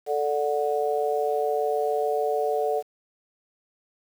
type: chord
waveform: sine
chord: D major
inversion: second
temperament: just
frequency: 440.5 / 587.3 / 734.2 Hz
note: A4 / D5 / F#5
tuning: +2 / 0 / -14 cents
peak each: -25 / -28 / -27 dBFS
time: 0.06-2.83 s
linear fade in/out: 50 ms
effects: 8-bit